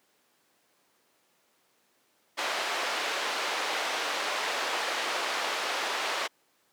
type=band-pass noise; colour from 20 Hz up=pink; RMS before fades=-31 dBFS; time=2.37-6.28 s; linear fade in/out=20 ms; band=590 to 4400 Hz; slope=12 dB/octave; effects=pink hiss -68 dBFS RMS until 6.72 s + high-pass 300 Hz 12 dB/octave